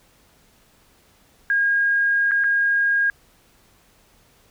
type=tone with dropouts; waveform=sine; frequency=1627 Hz; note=G#6; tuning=36 cents flat; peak=-16 dBFS; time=1.5-3.1 s; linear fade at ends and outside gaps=1 ms; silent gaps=2.311-2.317 / 2.438-2.442 s; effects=pink hiss -57 dBFS RMS until 4.5 s